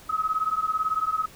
sine beating tone pair, 1268 / 1286 Hz, D#6 / E6, +32 / -43 cents, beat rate 18 Hz, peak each -26 dBFS, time 0.09-1.26 s, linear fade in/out 10 ms, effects pink hiss -49 dBFS RMS until 1.35 s

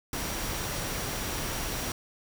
sine tone in noise, 5720 Hz, F8, 41 cents sharp, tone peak -44 dBFS, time 0.13-1.92 s, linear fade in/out 2 ms, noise pink, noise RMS -33 dBFS, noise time 0.13-1.92 s, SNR -14 dB, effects none

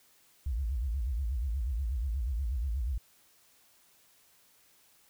sine tone with vibrato, 61.74 Hz, B1, in tune, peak -29 dBFS, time 0.46-2.98 s, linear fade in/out 5 ms, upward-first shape sine, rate 8.3 Hz, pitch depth 260 cents each way, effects white hiss -64 dBFS RMS until 5.09 s

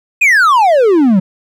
triangle exponential sweep, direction down, 2565 to 178 Hz, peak -4 dBFS, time 0.21-1.2 s, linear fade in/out 10 ms, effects none

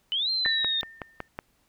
sine exponential two-way sweep, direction up then down, 2958 to 4187 to 3638 Hz, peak -24 dBFS, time 0.12-0.81 s, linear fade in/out 0 ms, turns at 0.3 s
sine tone with exponential decay, 1809 Hz, A6, 48 cents sharp, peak -23 dBFS, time 0.45-1.28 s, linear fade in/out 1 ms, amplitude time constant 180 ms
click train, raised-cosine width 0.5 ms, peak -17 dBFS, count 6, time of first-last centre 0.46-1.389 s, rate 5.38 Hz
effects pink hiss -68 dBFS RMS until 1.68 s

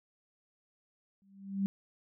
sine tone with exponential growth, 196 Hz, G3, in tune, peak -25 dBFS, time 1.22-1.66 s, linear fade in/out 0 ms, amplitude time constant 94 ms, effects none

